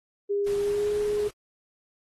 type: tone with pitch glide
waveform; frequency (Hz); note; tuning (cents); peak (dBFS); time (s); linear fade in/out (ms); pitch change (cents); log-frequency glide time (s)
sine; 404.6 to 416.5; G#4 to G#4; -45 to +5; -23; 0.29-1.29; 20; +50; 0.58-0.91
type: noise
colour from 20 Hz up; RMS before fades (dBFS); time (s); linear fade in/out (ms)
pink; -43; 0.46-1.31; 10
effects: AAC 32 kbps